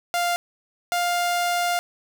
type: tone pair in turn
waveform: sawtooth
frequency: 698.5 / 702 Hz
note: F5 / F5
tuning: 0 / +9 cents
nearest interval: unison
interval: 9 cents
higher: second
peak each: -17 dBFS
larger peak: neither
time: 0.14-0.36 / 0.92-1.79 s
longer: second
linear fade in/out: 0 ms
effects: none